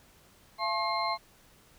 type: tone cluster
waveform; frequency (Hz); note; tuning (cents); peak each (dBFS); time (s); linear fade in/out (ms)
sine; 682 / 863 / 1076 / 2129 / 4135; F5 / A5 / C6 / C7 / C8; -41 / -34 / +48 / +30 / -21; -34 / -35 / -31 / -37 / -36; 0.58-1.18; 50
effects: pink hiss -60 dBFS RMS until 1.78 s